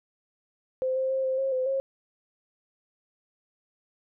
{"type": "tone with pitch steps", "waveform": "sine", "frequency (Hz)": [518, 525, 530, 523, 537, 514, 539], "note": ["C5", "C5", "C5", "C5", "C5", "C5", "C#5"], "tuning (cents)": [-17, 6, 22, -1, 45, -31, -49], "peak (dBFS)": -24, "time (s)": [0.82, 1.8], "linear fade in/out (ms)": 0, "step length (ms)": 140, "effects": []}